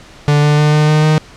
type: tone with pitch steps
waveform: 45% pulse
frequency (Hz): 146.8 / 148.33 / 149.88 / 151.45 / 153.03 / 154.63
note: D3 / D3 / D3 / D#3 / D#3 / D#3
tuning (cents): 0 / +18 / +36 / -46 / -28 / -10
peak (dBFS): -8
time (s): 0.28-1.18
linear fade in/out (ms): 0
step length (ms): 150
effects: pink hiss -39 dBFS RMS until 1.36 s + low-pass 6000 Hz 12 dB/octave